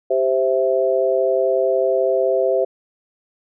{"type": "chord", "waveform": "sine", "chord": "C major", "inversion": "second", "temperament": "equal", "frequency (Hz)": [392, 523.3, 659.3], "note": ["G4", "C5", "E5"], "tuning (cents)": [0, 0, 0], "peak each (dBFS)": [-20, -18, -20], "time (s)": [0.1, 2.65], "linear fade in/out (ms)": 10, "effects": []}